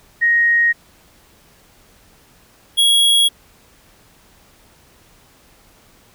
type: tone pair in turn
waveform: sine / square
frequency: 1874 / 3319 Hz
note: A#6 / G#7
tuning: +9 / -2 cents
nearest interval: minor seventh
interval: 989 cents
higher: second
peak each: -11 dBFS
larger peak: neither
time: 0.21-0.73 / 2.77-3.29 s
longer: neither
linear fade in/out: 20 ms
effects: pink hiss -51 dBFS RMS until 6.14 s